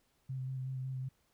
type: tone with vibrato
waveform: sine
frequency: 130.81 Hz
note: C3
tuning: in tune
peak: -36 dBFS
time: 0.29-1.09 s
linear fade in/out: 10 ms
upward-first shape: square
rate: 5.4 Hz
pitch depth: 16 cents each way
effects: pink hiss -74 dBFS RMS until 1.33 s